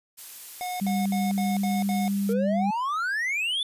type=noise; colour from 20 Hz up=blue; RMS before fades=-40 dBFS; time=0.17-2.34 s; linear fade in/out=20 ms
type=tone bursts; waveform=square; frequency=726 Hz; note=F#5; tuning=33 cents flat; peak=-30 dBFS; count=6; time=0.61-2.08 s; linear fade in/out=0 ms; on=190 ms; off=66 ms
type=tone with pitch glide; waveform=sine; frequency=197.3 to 199.25 Hz; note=G3 to G3; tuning=+11 to +28 cents; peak=-23 dBFS; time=0.81-2.71 s; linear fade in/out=10 ms; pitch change=+17 cents; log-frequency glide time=1.18-1.79 s
type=exponential sweep; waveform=triangle; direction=up; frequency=448.3 to 3553 Hz; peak=-23 dBFS; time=2.29-3.63 s; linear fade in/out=2 ms
effects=resampled to 32000 Hz